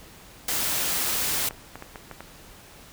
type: noise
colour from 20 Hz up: white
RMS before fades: -26 dBFS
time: 0.48-1.49 s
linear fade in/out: 5 ms
type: clicks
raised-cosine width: 0.5 ms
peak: -22 dBFS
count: 7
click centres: 1.462 / 1.509 / 1.756 / 1.824 / 1.958 / 2.113 / 2.206 s
effects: pink hiss -48 dBFS RMS until 2.92 s